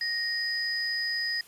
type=tone pair together; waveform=sine; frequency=1864.7 / 4978 Hz; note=A#6 / D#8; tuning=0 / 0 cents; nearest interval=octave + perfect fourth; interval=1700 cents; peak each=-30 / -30 dBFS; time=0.01-1.41 s; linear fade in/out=2 ms; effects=white hiss -54 dBFS RMS until 1.47 s + resampled to 32000 Hz